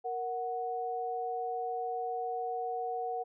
sine tone pair together, 467.2 / 740 Hz, A#4 / F#5, +4 / 0 cents, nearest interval minor sixth, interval 796 cents, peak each -37 / -34 dBFS, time 0.04-3.24 s, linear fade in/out 20 ms, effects none

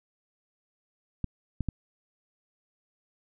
clicks, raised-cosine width 5 ms, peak -17 dBFS, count 3, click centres 1.243 / 1.607 / 1.687 s, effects none

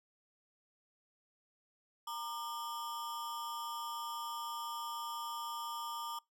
square ring-modulated tone, 1064 Hz, C6, 29 cents sharp, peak -37 dBFS, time 2.07-6.19 s, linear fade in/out 5 ms, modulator 135 Hz, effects noise-tail reverb RT60 0.2 s tail -25 dB re dry

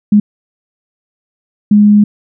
sine tone bursts at uneven times, 207.7 Hz, G#3, in tune, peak -3 dBFS, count 2, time 0.12-0.2 / 1.71-2.04 s, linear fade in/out 5 ms, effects none

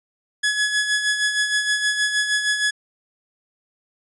sawtooth tone with tremolo, 1692 Hz, G#6, 32 cents sharp, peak -13 dBFS, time 0.43-2.71 s, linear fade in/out 10 ms, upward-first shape sine, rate 6.4 Hz, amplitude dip 55%, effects resampled to 24000 Hz

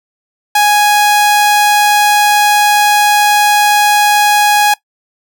sawtooth tone, 830.6 Hz, G#5, in tune, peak -3 dBFS, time 0.55-4.74 s, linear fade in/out 5 ms, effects noise-tail reverb RT60 0.1 s tail -20 dB re dry

